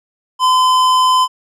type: tone with tanh clipping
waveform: sine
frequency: 1021 Hz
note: C6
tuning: 43 cents flat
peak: -11 dBFS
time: 0.39-1.28 s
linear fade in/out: 50 ms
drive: 16 dB
effects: none